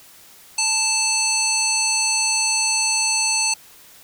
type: harmonic tone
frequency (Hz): 880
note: A5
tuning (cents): 0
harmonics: 1 / 3 / 5 / 7 / 9 / 10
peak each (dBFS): -28 / -24 / -23 / -23 / -25 / -27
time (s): 0.58-3.54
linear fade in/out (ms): 5
effects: white hiss -47 dBFS RMS until 4.03 s